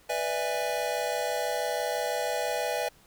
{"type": "chord", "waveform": "square", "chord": "E dominant seventh", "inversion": "second", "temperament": "just", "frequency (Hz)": [494.4, 593.3, 659.3, 824.1], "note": ["B4", "D5", "E5", "G#5"], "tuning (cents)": [2, 18, 0, -14], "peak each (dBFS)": -34, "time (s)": [0.09, 2.89], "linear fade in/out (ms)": 10, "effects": ["pink hiss -59 dBFS RMS until 3.06 s"]}